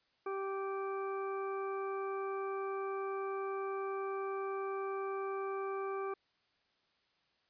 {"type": "harmonic tone", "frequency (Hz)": 390, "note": "G4", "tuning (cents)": -9, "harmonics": [1, 2, 3, 4, 6], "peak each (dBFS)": [-37, -46, -42, -52, -54], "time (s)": [0.26, 6.14], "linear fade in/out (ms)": 5, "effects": ["white hiss -75 dBFS RMS until 7.49 s", "resampled to 11025 Hz"]}